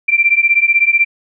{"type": "beating tone pair", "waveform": "sine", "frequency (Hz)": [2349, 2365], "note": ["D7", "D7"], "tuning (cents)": [0, 12], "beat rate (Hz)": 16, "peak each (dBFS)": -12, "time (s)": [0.08, 1.05], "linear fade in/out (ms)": 10, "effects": []}